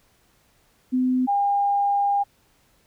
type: tone pair in turn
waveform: sine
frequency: 254.7 / 805.8 Hz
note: C4 / G5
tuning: -46 / +48 cents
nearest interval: octave + minor sixth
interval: 1994 cents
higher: second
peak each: -18 dBFS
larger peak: neither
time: 0.92-1.27 / 1.27-2.24 s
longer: second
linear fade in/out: 20 ms
effects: pink hiss -62 dBFS RMS until 2.86 s